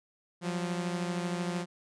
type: beating tone pair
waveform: sawtooth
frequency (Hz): 174.61 / 187.61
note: F3 / F#3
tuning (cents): 0 / +24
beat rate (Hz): 13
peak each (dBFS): -28 / -34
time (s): 0.41-1.66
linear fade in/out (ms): 50
effects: resampled to 22050 Hz